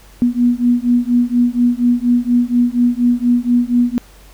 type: beating tone pair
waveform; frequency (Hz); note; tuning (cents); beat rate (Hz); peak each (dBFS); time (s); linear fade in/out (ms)
sine; 240.5 / 244.7; B3 / B3; -46 / -16; 4.2; -14; 0.22-3.98; 0
effects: added 48 Hz sine -42 dBFS peak until 4.33 s + pink hiss -46 dBFS RMS until 4.33 s